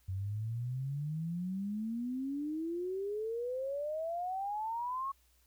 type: exponential sweep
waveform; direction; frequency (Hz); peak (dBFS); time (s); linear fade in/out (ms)
sine; up; 92.3 to 1108.7; -34; 0.08-5.12; 10
effects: added 60 Hz sine -68 dBFS peak until 5.46 s + white hiss -71 dBFS RMS until 5.46 s